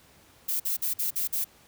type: noise bursts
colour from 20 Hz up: violet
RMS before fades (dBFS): -28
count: 6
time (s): 0.48-1.445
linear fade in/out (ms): 10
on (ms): 120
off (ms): 49
effects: pink hiss -57 dBFS RMS until 1.67 s + high-pass 60 Hz 12 dB/octave